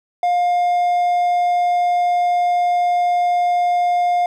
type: tone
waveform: triangle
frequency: 708 Hz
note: F5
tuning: 23 cents sharp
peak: -12 dBFS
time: 0.23-4.26 s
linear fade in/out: 2 ms
effects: none